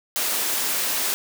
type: high-pass noise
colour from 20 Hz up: white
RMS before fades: -24 dBFS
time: 0.16-1.14 s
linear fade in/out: 0 ms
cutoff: 250 Hz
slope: 12 dB/octave
effects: none